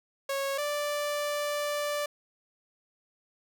sawtooth tone pair in turn, 550 / 586.7 Hz, C#5 / D5, -14 / -2 cents, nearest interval minor second, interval 112 cents, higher second, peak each -25 dBFS, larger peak neither, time 0.29-0.58 / 0.58-2.06 s, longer second, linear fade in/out 5 ms, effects none

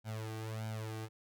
sawtooth tone with flanger, 110 Hz, A2, in tune, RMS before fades -41 dBFS, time 0.04-1.09 s, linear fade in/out 50 ms, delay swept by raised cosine 1.3 to 2.6 ms, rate 1.6 Hz, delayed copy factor +0.9, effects none

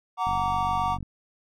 triangle chord, Gb augmented, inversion none, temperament just, 740 / 925 / 1156.2 Hz, Gb5 / Bb5 / D6, 0 / -14 / -27 cents, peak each -26 dBFS, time 0.17-0.98 s, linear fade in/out 50 ms
click train, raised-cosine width 5 ms, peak -24 dBFS, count 37, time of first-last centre 0.27-1.028 s, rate 47.5 Hz
effects none

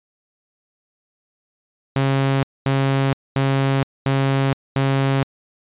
sawtooth tone bursts, 136 Hz, C#3, 33 cents flat, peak -12 dBFS, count 5, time 1.96-5.23 s, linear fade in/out 0 ms, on 470 ms, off 230 ms, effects resampled to 8000 Hz

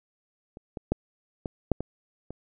clicks, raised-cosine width 2 ms, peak -29 / -21 / -10 / -18 / -8 / -18 / -24 dBFS, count 7, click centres 0.571 / 0.772 / 0.92 / 1.458 / 1.717 / 1.806 / 2.306 s, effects none

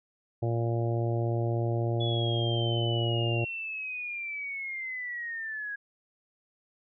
harmonic tone, 116.54 Hz, A#2, in tune, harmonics 1 / 2 / 3 / 4 / 5 / 6 / 7, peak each -27 / -42 / -33 / -39 / -37 / -39 / -45 dBFS, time 0.42-3.45 s, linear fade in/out 10 ms
sine linear sweep, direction down, 3413 to 1641 Hz, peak -33 dBFS, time 2-5.76 s, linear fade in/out 10 ms
effects none

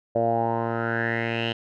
10% pulse tone with low-pass filter sweep, 115.4 Hz, A#2, 17 cents flat, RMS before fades -25 dBFS, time 0.15-1.53 s, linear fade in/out 10 ms, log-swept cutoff 600 to 3100 Hz, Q 6.1, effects none

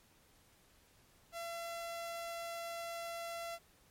sawtooth tone, 677 Hz, E5, 46 cents sharp, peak -37 dBFS, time 1.32-3.59 s, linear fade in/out 50 ms, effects pink hiss -67 dBFS RMS until 3.9 s + MP3 64 kbps

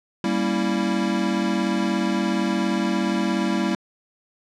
square chord, G diminished seventh, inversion none, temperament equal, 196 / 233.1 / 277.2 / 329.6 Hz, G3 / Bb3 / Db4 / Fb4, 0 / 0 / 0 / 0 cents, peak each -25 / -27 / -31 / -26 dBFS, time 0.24-3.75 s, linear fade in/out 2 ms, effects low-pass 6000 Hz 12 dB/octave

